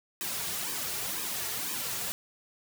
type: noise with flanger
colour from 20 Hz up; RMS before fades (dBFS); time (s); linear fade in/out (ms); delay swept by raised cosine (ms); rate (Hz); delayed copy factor
white; -34; 0.21-2.12; 0; 1.4 to 4; 2; -0.9
effects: none